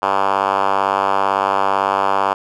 5% pulse tone with band-pass filter, 97.9 Hz, G2, 2 cents flat, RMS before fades -17 dBFS, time 0.02-2.34 s, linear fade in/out 10 ms, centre 1000 Hz, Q 1.7, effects none

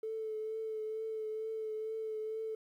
triangle tone with vibrato, 438 Hz, A4, 8 cents flat, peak -32 dBFS, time 0.03-2.55 s, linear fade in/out 5 ms, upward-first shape triangle, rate 2.2 Hz, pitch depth 25 cents each way, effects tanh soft clip ceiling -34 dBFS + 12-bit

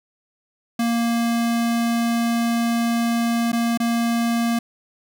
square tone with dropouts, 233.2 Hz, A#3, 1 cent sharp, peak -19 dBFS, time 0.79-4.59 s, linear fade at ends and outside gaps 5 ms, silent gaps 3.519-3.529 / 3.775-3.8 s, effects none

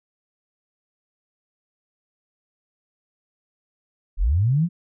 sine linear sweep, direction up, 30.69 to 180.9 Hz, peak -16 dBFS, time 4.17-4.69 s, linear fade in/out 50 ms, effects none

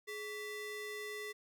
square ring-modulated tone, 779 Hz, G5, 11 cents flat, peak -39 dBFS, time 0.07-1.33 s, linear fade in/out 20 ms, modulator 1200 Hz, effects none

